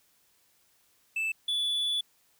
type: tone pair in turn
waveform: triangle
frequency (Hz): 2637 / 3447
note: E7 / A7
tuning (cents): 0 / -36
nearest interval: perfect fourth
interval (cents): 464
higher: second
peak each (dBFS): -26 / -25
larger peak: second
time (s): 1.16-1.32 / 1.48-2.01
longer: second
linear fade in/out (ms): 5
effects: white hiss -67 dBFS RMS until 2.39 s